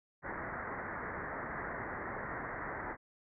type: low-pass noise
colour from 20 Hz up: white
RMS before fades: -41 dBFS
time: 0.22-2.97 s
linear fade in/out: 50 ms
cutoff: 2000 Hz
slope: 96 dB/octave
effects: none